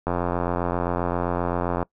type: click train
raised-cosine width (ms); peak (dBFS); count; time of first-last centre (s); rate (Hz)
1; -10; 155; 0.07-1.828; 87.6
effects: noise-tail reverb RT60 0.1 s tail -23 dB re dry